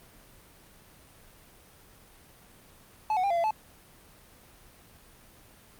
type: tone with pitch steps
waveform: triangle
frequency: 862 / 738 / 798 / 686 / 677 / 867 Hz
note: A5 / F#5 / G5 / F5 / E5 / A5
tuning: -36 / -5 / +31 / -31 / +46 / -26 cents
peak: -22 dBFS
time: 3.1-3.508 s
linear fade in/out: 2 ms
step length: 68 ms
effects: pink hiss -55 dBFS RMS until 5.79 s + Opus 32 kbps